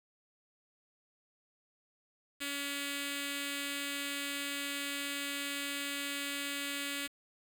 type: tone with notch filter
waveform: 5% pulse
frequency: 282.9 Hz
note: C#4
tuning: 35 cents sharp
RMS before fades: -38 dBFS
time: 2.4-7.08 s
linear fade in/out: 20 ms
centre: 800 Hz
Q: 0.51
effects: 9-bit